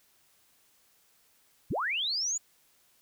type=linear sweep; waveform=sine; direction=up; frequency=33.57 to 7030 Hz; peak=-28 dBFS; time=1.7-2.38 s; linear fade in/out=10 ms; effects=white hiss -66 dBFS RMS until 3.01 s